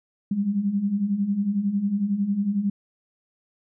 sine beating tone pair, 193.3 / 204.3 Hz, G3 / G#3, -24 / -28 cents, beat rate 11 Hz, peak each -28 / -22 dBFS, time 0.31-2.7 s, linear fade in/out 5 ms, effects none

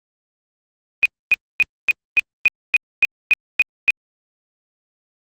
sine tone bursts, 2489 Hz, D#7, in tune, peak -9 dBFS, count 11, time 1.03-3.905 s, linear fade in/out 0 ms, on 25 ms, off 260 ms, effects Opus 32 kbps

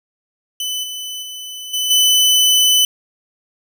sawtooth tone with level steps, 3007 Hz, F#7, 27 cents sharp, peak -17 / -22 / -25 / -14 / -7 dBFS, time 0.6-2.85 s, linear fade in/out 2 ms, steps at 0.83 / 1.22 / 1.73 / 1.9 s, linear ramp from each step 10 ms, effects none

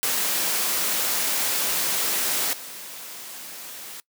white noise with level steps, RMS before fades -24 / -38 dBFS, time 0.03-4 s, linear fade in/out 0 ms, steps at 2.53 s, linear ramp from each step 2 ms, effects noise-tail reverb RT60 0.1 s tail -22 dB re dry + high-pass 200 Hz 12 dB/octave

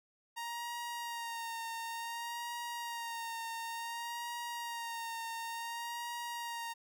sawtooth tone with vibrato, 932.3 Hz, A#5, in tune, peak -35 dBFS, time 0.36-6.74 s, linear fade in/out 20 ms, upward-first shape sine, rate 0.56 Hz, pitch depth 31 cents each way, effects none

